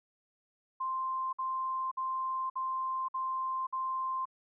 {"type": "tone bursts", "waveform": "sine", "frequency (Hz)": 1046.5, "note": "C6", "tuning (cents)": 0, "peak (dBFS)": -31, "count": 6, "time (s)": [0.8, 4.255], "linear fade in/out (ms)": 10, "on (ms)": 530, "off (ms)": 55, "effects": []}